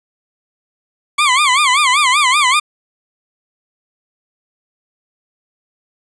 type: tone with vibrato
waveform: 20% pulse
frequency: 1100 Hz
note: C#6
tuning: 14 cents flat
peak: -5 dBFS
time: 1.18-2.6 s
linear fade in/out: 10 ms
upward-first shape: sine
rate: 5.2 Hz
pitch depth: 180 cents each way
effects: resampled to 22050 Hz + 7-bit